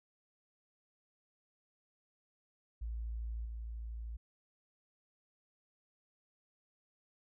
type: tone with level steps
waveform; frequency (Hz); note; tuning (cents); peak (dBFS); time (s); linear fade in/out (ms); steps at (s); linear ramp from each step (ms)
sine; 56.5; A1; +47; -37 / -40; 2.81-4.17; 10; 3.45; 5
effects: none